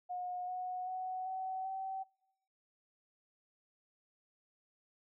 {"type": "tone with pitch steps", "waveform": "sine", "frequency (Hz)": [722, 732.9, 744, 755.3, 766.7], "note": ["F#5", "F#5", "F#5", "F#5", "G5"], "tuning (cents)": [-43, -17, 9, 35, -39], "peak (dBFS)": -37, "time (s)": [0.09, 2.04], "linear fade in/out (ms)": 20, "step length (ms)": 390, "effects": ["noise-tail reverb RT60 0.9 s tail -25 dB re dry"]}